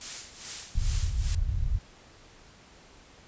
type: noise with tremolo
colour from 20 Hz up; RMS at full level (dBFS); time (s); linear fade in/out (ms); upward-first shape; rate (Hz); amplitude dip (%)
blue; -32; 0.01-1.35; 2; sine; 2.4; 75
type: low-pass noise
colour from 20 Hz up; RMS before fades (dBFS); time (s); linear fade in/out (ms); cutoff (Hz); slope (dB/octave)
pink; -27; 0.75-1.79; 5; 100; 24
effects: pink hiss -54 dBFS RMS until 3.27 s + resampled to 16000 Hz